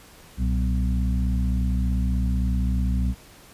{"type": "harmonic tone with a mistuned harmonic", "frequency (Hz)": 63.4, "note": "B1", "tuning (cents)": 46, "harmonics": [1, 2, 3, 4], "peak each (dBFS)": [-21, -30, -28, -34], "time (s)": [0.37, 3.15], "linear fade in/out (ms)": 50, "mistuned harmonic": 2, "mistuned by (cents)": -110, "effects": ["pink hiss -49 dBFS RMS until 3.53 s", "resampled to 32000 Hz"]}